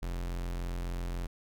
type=tone; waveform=45% pulse; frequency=43.65 Hz; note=F1; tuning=in tune; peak=-33 dBFS; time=0.02-1.27 s; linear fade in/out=10 ms; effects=none